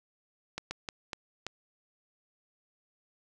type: slowing click train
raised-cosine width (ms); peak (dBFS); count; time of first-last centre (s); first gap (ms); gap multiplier
0.2; -18; 5; 0.58-1.466; 130; 1.37
effects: none